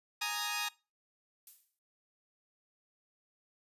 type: chord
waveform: 10% pulse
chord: Ab suspended second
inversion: none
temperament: equal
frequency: 830.6 / 932.3 / 1244.5 Hz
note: Ab5 / Bb5 / Eb6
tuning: 0 / 0 / 0 cents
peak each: -30 dBFS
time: 0.21-0.69 s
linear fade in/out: 10 ms
type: noise with exponential decay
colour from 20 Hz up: violet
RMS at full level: -48 dBFS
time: 1.47-1.79 s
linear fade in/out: 2 ms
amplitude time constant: 69 ms
effects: noise-tail reverb RT60 0.3 s tail -22 dB re dry + resampled to 32000 Hz